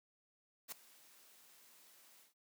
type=noise with ADSR envelope; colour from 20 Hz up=white; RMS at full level=-43 dBFS; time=0.68-2.34 s; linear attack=40 ms; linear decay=5 ms; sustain=-21 dB; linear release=130 ms; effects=noise-tail reverb RT60 0.1 s tail -21 dB re dry + high-pass 200 Hz 12 dB/octave